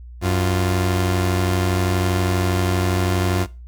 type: tone pair together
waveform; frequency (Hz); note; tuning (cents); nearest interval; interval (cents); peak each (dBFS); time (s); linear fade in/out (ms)
sawtooth; 92.49 / 349.2; F#2 / F4; 0 / 0; octave + major seventh; 2300; -14 / -20; 0.21-3.47; 50
effects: noise-tail reverb RT60 0.3 s tail -20 dB re dry + added 60 Hz sine -35 dBFS peak until 3.67 s